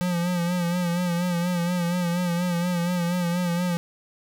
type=tone with vibrato; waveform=square; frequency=175.4 Hz; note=F3; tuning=8 cents sharp; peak=-23 dBFS; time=0.01-3.77 s; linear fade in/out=0 ms; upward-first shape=sine; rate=4.2 Hz; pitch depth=51 cents each way; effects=none